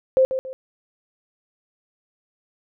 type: tone with echo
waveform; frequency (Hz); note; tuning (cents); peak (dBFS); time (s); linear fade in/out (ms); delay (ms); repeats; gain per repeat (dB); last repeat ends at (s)
sine; 523.3; C5; 0; -12; 0.17-0.25; 0; 140; 2; -9; 0.53
effects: none